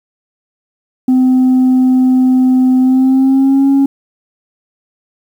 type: tone with pitch glide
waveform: sine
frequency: 256.5 to 274.9 Hz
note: C4 to C#4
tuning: -34 to -14 cents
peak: -4 dBFS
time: 1.08-3.86 s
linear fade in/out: 5 ms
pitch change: +120 cents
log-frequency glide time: 2.79-3.69 s
effects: tanh soft clip ceiling -5 dBFS + 7-bit